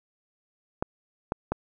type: clicks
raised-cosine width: 1 ms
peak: -12 dBFS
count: 3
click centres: 0.825 / 1.321 / 1.52 s
effects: none

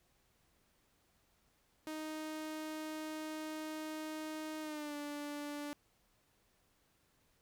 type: tone with pitch glide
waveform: sawtooth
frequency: 311.1 to 291.9 Hz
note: D#4 to D4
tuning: 0 to -10 cents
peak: -37 dBFS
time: 1.87-5.73 s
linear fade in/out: 0 ms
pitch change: -110 cents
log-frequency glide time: 4.61-4.95 s
effects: pink hiss -74 dBFS RMS until 7.41 s

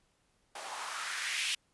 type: noise with band-pass filter sweep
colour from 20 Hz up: blue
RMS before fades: -37 dBFS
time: 0.55-1.55 s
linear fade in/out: 5 ms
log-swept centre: 670 to 2900 Hz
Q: 2.6
effects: pink hiss -73 dBFS RMS until 1.73 s + resampled to 24000 Hz

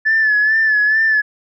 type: tone with vibrato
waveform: sine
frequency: 1736 Hz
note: A6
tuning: 24 cents flat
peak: -10 dBFS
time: 0.05-1.22 s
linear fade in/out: 20 ms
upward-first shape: sine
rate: 2.3 Hz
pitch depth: 51 cents each way
effects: tanh soft clip ceiling -7 dBFS

